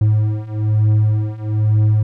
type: beating tone pair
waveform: triangle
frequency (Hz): 106.4 / 107.5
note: G#2 / A2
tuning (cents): +42 / -40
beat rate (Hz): 1.1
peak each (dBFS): -15 / -13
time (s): 0.01-2.03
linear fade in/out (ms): 5
effects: none